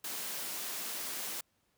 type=high-pass noise; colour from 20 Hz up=white; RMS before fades=-39 dBFS; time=0.04-1.41 s; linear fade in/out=5 ms; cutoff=160 Hz; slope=48 dB/octave; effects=pink hiss -75 dBFS RMS until 1.77 s + high-pass 60 Hz 12 dB/octave